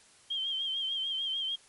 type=tone with vibrato; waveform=sine; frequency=3166 Hz; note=G7; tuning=17 cents sharp; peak=-30 dBFS; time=0.3-1.56 s; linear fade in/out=10 ms; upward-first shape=sine; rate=6.7 Hz; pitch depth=52 cents each way; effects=white hiss -59 dBFS RMS until 1.68 s + MP3 48 kbps